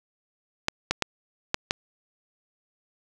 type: clicks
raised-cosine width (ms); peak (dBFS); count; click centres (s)
0.2; -5; 5; 0.684 / 0.91 / 1.023 / 1.544 / 1.709
effects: none